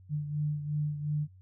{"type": "beating tone pair", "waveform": "sine", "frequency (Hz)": [148.6, 151.4], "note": ["D3", "D#3"], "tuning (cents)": [21, -47], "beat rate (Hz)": 2.8, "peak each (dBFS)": [-30, -37], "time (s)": [0.09, 1.28], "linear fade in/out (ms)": 50, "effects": ["added 93 Hz sine -52 dBFS peak until 1.41 s"]}